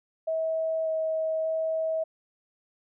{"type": "tone with pitch steps", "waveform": "sine", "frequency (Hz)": [644, 638, 642], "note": ["E5", "D#5", "E5"], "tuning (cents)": [-41, 43, -46], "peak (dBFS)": -25, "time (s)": [0.27, 2.04], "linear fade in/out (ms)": 10, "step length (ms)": 590, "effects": []}